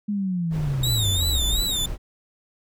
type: linear sweep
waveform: sine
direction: down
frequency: 210.3 to 39.46 Hz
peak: -22 dBFS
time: 0.08-1.62 s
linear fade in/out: 10 ms
type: noise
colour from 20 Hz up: brown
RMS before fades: -30 dBFS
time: 0.5-1.98 s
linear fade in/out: 50 ms
type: tone with vibrato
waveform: sawtooth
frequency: 3729 Hz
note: A#7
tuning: in tune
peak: -20 dBFS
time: 0.83-1.86 s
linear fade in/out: 5 ms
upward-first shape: sine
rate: 2.8 Hz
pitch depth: 110 cents each way
effects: none